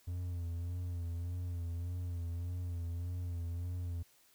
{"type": "tone with vibrato", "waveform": "triangle", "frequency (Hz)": 86.9, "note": "F2", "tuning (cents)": -8, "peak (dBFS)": -34, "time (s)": [0.07, 4.03], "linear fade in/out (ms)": 10, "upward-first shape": "sine", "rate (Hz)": 1.7, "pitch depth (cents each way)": 46, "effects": ["white hiss -67 dBFS RMS until 4.34 s"]}